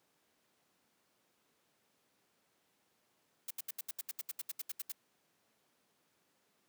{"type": "noise bursts", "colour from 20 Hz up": "blue", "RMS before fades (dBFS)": -40, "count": 15, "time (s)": [3.48, 4.921], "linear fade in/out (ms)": 5, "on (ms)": 27, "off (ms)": 74, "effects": ["pink hiss -75 dBFS RMS until 6.68 s", "high-pass 200 Hz 12 dB/octave"]}